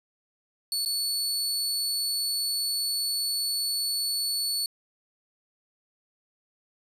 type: tone with dropouts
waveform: sawtooth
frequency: 4435 Hz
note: C#8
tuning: in tune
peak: -23 dBFS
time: 0.72-4.66 s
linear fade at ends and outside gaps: 1 ms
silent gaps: 0.85-0.859 s
effects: resampled to 32000 Hz